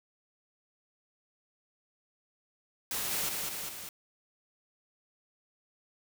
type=noise with echo; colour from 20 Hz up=white; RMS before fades=-34 dBFS; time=2.91-3.29 s; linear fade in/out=2 ms; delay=200 ms; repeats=3; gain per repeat=-3 dB; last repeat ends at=3.89 s; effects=none